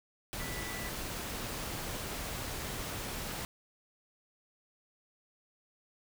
sine tone in noise, 1975.5 Hz, B6, in tune, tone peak -44 dBFS, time 0.4-0.89 s, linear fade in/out 0 ms, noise pink, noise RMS -39 dBFS, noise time 0.33-3.45 s, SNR -8 dB, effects none

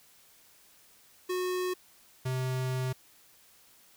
square tone pair in turn, 365 / 129.05 Hz, F#4 / C3, -24 / -23 cents, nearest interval octave + tritone, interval 1799 cents, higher first, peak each -30 / -30 dBFS, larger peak neither, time 1.29-1.74 / 2.25-2.93 s, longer second, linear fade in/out 10 ms, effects white hiss -60 dBFS RMS until 3.96 s

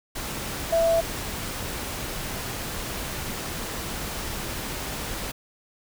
sine tone in noise, 664 Hz, E5, 12 cents sharp, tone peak -18 dBFS, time 0.72-1.01 s, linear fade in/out 10 ms, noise pink, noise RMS -32 dBFS, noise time 0.15-5.32 s, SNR +11 dB, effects none

